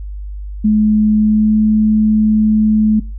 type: tone with pitch glide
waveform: sine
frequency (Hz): 213.5 to 215.4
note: G#3 to A3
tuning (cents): +48 to -37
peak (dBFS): -8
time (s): 0.64-3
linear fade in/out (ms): 10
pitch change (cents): +15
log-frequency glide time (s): 1.17-1.57
effects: noise-tail reverb RT60 0.3 s tail -23 dB re dry + added 50 Hz sine -23 dBFS peak until 3.18 s